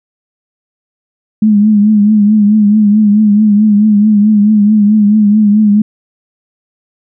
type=tone with vibrato; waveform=sine; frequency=210 Hz; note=G#3; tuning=19 cents sharp; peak=-4 dBFS; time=1.42-5.82 s; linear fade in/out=5 ms; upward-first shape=triangle; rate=4.6 Hz; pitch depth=70 cents each way; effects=none